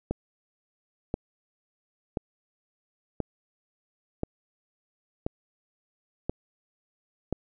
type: click train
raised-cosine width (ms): 2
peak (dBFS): -14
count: 8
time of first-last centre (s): 0.11-7.326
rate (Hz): 0.97
effects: none